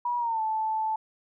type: tone with pitch glide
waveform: sine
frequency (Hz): 966 to 875.7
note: B5 to A5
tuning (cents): -39 to -8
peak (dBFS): -25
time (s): 0.05-0.96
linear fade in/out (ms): 5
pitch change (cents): -169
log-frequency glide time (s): 0.18-0.41
effects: none